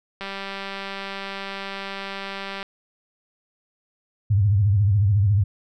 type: click train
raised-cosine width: 0.3 ms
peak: -16 dBFS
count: 475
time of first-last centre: 0.21-2.628 s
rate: 196 Hz
type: tone with vibrato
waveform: sine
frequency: 101.1 Hz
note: G#2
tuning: 46 cents flat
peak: -15 dBFS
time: 4.3-5.44 s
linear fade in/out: 10 ms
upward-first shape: sine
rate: 14 Hz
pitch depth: 130 cents each way
effects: none